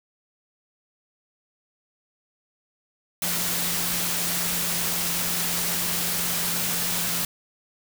sine tone in noise, 173.9 Hz, F3, 7 cents flat, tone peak -36 dBFS, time 3.22-7.25 s, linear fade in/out 2 ms, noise white, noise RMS -26 dBFS, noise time 3.22-7.25 s, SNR -13 dB, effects none

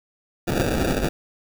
violet noise with sample-and-hold, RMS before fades -22 dBFS, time 0.47-1.09 s, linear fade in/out 10 ms, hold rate 1050 Hz, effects none

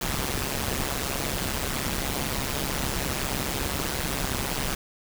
pink noise with amplitude modulation, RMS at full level -25 dBFS, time 0.01-4.75 s, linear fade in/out 5 ms, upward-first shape sine, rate 137 Hz, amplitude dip 85%, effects none

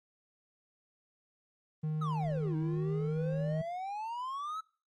triangle tone with pitch glide, 154.7 to 156.86 Hz, D#3 to D#3, -10 to +14 cents, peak -29 dBFS, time 1.83-3.62 s, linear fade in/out 10 ms, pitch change +24 cents, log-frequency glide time 2.27-3.37 s
triangle exponential two-way sweep, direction down then up, 1320 to 309.6 to 1320 Hz, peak -34 dBFS, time 2.01-4.61 s, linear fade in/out 10 ms, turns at 2.56 s
effects noise-tail reverb RT60 0.4 s tail -23 dB re dry + Opus 32 kbps

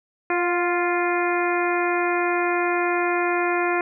harmonic tone with a mistuned harmonic, 349.5 Hz, F4, 1 cent sharp, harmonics 1 / 2 / 3 / 4 / 5 / 6 / 7, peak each -23 / -26 / -28 / -29 / -30 / -31 / -31 dBFS, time 0.3-3.81 s, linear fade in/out 2 ms, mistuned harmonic 2, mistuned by +24 cents, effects none

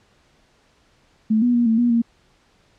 sine tone with pitch steps, 218.3 / 243.6 / 238.6 / 224.5 / 240.6 / 232.7 Hz, A3 / B3 / A#3 / A3 / B3 / A#3, -13 / -24 / +41 / +35 / -45 / -3 cents, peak -14 dBFS, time 1.3-2.02 s, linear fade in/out 10 ms, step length 120 ms, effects pink hiss -59 dBFS RMS until 2.78 s + low-pass 6000 Hz 12 dB/octave

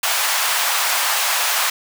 pink high-pass noise, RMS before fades -19 dBFS, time 0.03-1.7 s, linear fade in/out 5 ms, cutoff 790 Hz, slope 24 dB/octave, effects none

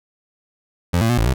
25% pulse tone with pitch steps, 87.2 / 113.7 / 120.8 / 55.1 / 64.6 Hz, F2 / A#2 / B2 / A1 / C2, -2 / -43 / -38 / +3 / -21 cents, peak -11 dBFS, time 0.93-1.34 s, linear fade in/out 10 ms, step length 82 ms, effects none

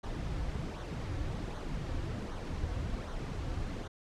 brown noise with flanger, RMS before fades -37 dBFS, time 0.03-3.88 s, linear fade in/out 10 ms, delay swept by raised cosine 0.39 to 4.99 ms, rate 1.3 Hz, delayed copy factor -0.5, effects low-pass 7000 Hz 12 dB/octave

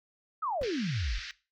sine exponential sweep, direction down, 1344 to 40.59 Hz, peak -29 dBFS, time 0.42-1.19 s, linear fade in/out 10 ms
brown noise with exponential decay, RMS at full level -34 dBFS, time 0.61-0.71 s, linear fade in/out 5 ms, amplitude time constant 20 ms
pink band-pass noise, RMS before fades -42 dBFS, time 0.63-1.31 s, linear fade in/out 0 ms, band 1500 to 5600 Hz, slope 48 dB/octave
effects noise-tail reverb RT60 0.3 s tail -18 dB re dry

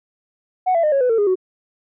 sine tone with pitch steps, 740 / 670.8 / 608.1 / 551.2 / 499.6 / 452.9 / 410.5 / 372.1 Hz, F#5 / E5 / D#5 / C#5 / B4 / A#4 / G#4 / F#4, 0 / +30 / -40 / -10 / +20 / -50 / -20 / +10 cents, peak -12 dBFS, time 0.66-1.356 s, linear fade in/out 20 ms, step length 87 ms, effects tanh soft clip ceiling -11 dBFS

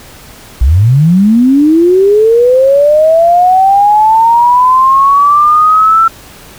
sine linear sweep, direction up, 55 to 1345 Hz, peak -3 dBFS, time 0.61-6.08 s, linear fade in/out 5 ms, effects pink hiss -34 dBFS RMS until 6.58 s

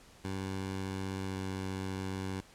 15% pulse tone with pitch glide, 95.7 to 95.09 Hz, G2 to F#2, -41 to +48 cents, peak -29 dBFS, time 0.24-2.41 s, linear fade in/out 10 ms, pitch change -11 cents, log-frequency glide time 1.24-1.37 s, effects pink hiss -58 dBFS RMS until 2.54 s + low-pass 10000 Hz 12 dB/octave

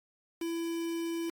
triangle tone with quantisation, 334 Hz, E4, 23 cents sharp, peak -30 dBFS, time 0.41-1.3 s, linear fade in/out 5 ms, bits 7, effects AAC 64 kbps

